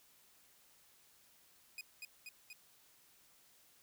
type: tone with echo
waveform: sawtooth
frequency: 2489 Hz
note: D#7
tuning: in tune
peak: -40 dBFS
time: 1.78-1.81 s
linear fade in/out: 2 ms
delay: 240 ms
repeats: 3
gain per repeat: -2 dB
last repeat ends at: 2.53 s
effects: white hiss -67 dBFS RMS until 3.82 s